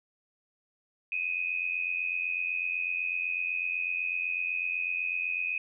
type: tone pair together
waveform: sine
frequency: 2477 / 2565 Hz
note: D#7 / E7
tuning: -8 / -48 cents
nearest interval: minor second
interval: 60 cents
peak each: -31 / -32 dBFS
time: 1.12-5.58 s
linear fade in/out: 2 ms
effects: none